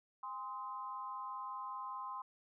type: tone with amplitude modulation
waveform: sine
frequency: 1038 Hz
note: C6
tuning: 14 cents flat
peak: -37 dBFS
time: 0.23-2.22 s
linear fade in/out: 5 ms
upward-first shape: sine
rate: 225 Hz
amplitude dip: 90%
effects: none